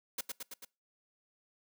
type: noise with echo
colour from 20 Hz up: white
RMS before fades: -36 dBFS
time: 0.18-0.21 s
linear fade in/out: 5 ms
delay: 110 ms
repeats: 4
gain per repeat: -3 dB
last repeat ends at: 0.65 s
effects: noise-tail reverb RT60 0.3 s tail -25 dB re dry + high-pass 200 Hz 12 dB/octave